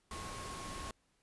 sine tone in noise, 1087 Hz, C#6, 34 cents flat, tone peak -47 dBFS, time 0.11-0.91 s, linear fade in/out 2 ms, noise pink, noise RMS -45 dBFS, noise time 0.11-0.91 s, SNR -5 dB, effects pink hiss -75 dBFS RMS until 1.22 s + resampled to 24000 Hz

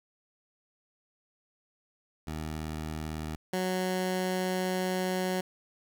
15% pulse tone pair in turn, 78 / 184.77 Hz, D#2 / F#3, +5 / -2 cents, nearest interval octave + minor third, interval 1493 cents, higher second, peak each -28 / -22 dBFS, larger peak second, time 2.27-3.36 / 3.53-5.41 s, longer second, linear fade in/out 5 ms, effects none

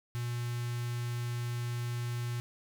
square tone with notch filter, 120.1 Hz, B2, 48 cents flat, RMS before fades -35 dBFS, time 0.15-2.4 s, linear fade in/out 0 ms, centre 530 Hz, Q 0.52, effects none

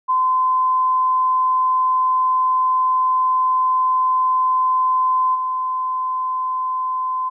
sine tone with level steps, 1027 Hz, C6, 33 cents flat, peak -14 / -19 dBFS, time 0.08-7.3 s, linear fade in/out 20 ms, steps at 5.34 s, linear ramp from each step 20 ms, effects none

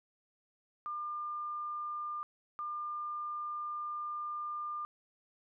sine tone bursts at uneven times, 1200 Hz, D6, 37 cents sharp, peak -36 dBFS, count 2, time 0.86-2.23 / 2.59-4.85 s, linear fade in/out 0 ms, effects none

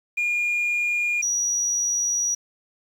sine tone pair in turn, 2423 / 5800 Hz, D#7 / F#8, -47 / -35 cents, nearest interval octave + minor third, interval 1512 cents, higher second, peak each -19 dBFS, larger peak neither, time 0.17-1.22 / 1.22-2.35 s, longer second, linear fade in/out 10 ms, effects tanh soft clip ceiling -18 dBFS + 8-bit

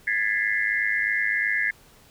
sine tone cluster, 1661 / 1769 / 2006 / 2109 Hz, G#6 / A6 / B6 / C7, 0 / +9 / +26 / +13 cents, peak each -27 dBFS, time 0.07-1.71 s, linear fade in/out 5 ms, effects pink hiss -54 dBFS RMS until 2.1 s

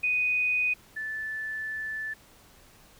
sine tone pair in turn, 2489 / 1751.4 Hz, D#7 / A6, 0 / -8 cents, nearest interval tritone, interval 608 cents, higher first, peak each -23 / -31 dBFS, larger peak first, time 0.03-0.74 / 0.96-2.14 s, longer second, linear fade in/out 10 ms, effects pink hiss -56 dBFS RMS until 2.99 s

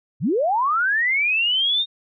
sine linear sweep, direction up, 98 to 3711 Hz, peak -17 dBFS, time 0.2-1.86 s, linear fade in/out 50 ms, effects none

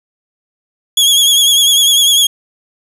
sawtooth tone with vibrato, 3322 Hz, G#7, in tune, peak -4 dBFS, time 0.97-2.27 s, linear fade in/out 5 ms, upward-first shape triangle, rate 10 Hz, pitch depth 64 cents each way, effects resampled to 32000 Hz + 7-bit

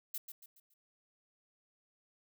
violet noise with echo, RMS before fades -39 dBFS, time 0.14-0.18 s, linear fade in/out 5 ms, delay 140 ms, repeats 4, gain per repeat -8 dB, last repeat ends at 0.74 s, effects none

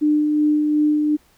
sine tone with tremolo, 300.3 Hz, D4, 39 cents sharp, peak -13 dBFS, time 0.01-1.17 s, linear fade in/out 20 ms, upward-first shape sine, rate 2.7 Hz, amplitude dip 30%, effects pink hiss -57 dBFS RMS until 1.37 s

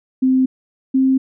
sine tone pair in turn, 260 / 264.1 Hz, C4 / C4, -11 / +16 cents, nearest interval unison, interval 27 cents, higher second, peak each -11 dBFS, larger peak neither, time 0.22-0.46 / 0.94-1.18 s, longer neither, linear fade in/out 10 ms, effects none

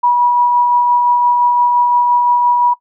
sine tone with tremolo, 970 Hz, B5, 31 cents flat, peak -8 dBFS, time 0.03-2.74 s, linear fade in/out 10 ms, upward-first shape sine, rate 5.8 Hz, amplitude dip 25%, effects noise-tail reverb RT60 0.1 s tail -19 dB re dry

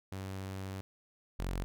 sawtooth tone pair in turn, 95.9 / 45.26 Hz, G2 / F#1, -37 / -37 cents, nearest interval octave + minor second, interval 1300 cents, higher first, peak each -35 / -30 dBFS, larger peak second, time 0.12-0.81 / 1.39-1.64 s, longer first, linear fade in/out 0 ms, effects none

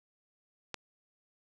click, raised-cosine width 0.2 ms, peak -19 dBFS, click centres 0.743 s, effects none

